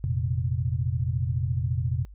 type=chord; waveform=sine; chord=F suspended fourth; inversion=none; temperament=equal; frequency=87.31 / 116.54 / 130.81 Hz; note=F2 / Bb2 / C3; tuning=0 / 0 / 0 cents; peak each=-28 dBFS; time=0.04-2.05 s; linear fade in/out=0 ms; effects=added 50 Hz sine -43 dBFS peak until 2.14 s